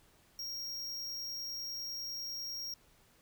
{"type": "tone", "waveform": "square", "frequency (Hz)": 5590, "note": "F8", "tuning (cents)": 1, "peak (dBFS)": -39, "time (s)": [0.39, 2.74], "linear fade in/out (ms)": 2, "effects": ["pink hiss -66 dBFS RMS until 3.21 s"]}